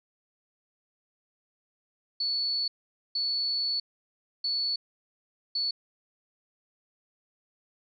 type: tone bursts at uneven times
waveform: sine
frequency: 4435 Hz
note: C#8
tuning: in tune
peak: -26 dBFS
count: 4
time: 2.2-2.68 / 3.15-3.8 / 4.44-4.76 / 5.55-5.71 s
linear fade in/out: 5 ms
effects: none